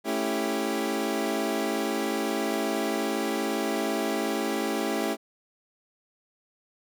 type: chord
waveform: 25% pulse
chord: A dominant seventh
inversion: none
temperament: equal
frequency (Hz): 220 / 277.2 / 329.6 / 392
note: A3 / C#4 / E4 / G4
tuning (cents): 0 / 0 / 0 / 0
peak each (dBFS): -28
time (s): 0.04-5.17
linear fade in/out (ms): 50
effects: none